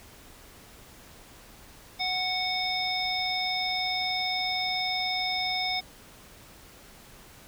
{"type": "harmonic tone with a mistuned harmonic", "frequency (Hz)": 740, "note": "F#5", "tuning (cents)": 0, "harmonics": [1, 3, 5, 7], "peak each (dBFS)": [-32, -32, -32, -32], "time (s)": [1.99, 5.81], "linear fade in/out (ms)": 20, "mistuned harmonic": 5, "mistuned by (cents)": -25, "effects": ["pink hiss -51 dBFS RMS until 7.47 s"]}